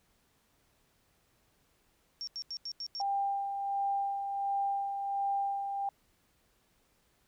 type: tone bursts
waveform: sine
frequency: 5510 Hz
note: F8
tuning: 24 cents flat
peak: -36 dBFS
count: 6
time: 2.21-3.013 s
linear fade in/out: 0 ms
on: 63 ms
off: 85 ms
type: tone with tremolo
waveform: sine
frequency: 795 Hz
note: G5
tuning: 24 cents sharp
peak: -28 dBFS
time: 3-5.89 s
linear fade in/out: 2 ms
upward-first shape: sine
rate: 1.4 Hz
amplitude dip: 45%
effects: pink hiss -71 dBFS RMS until 7.27 s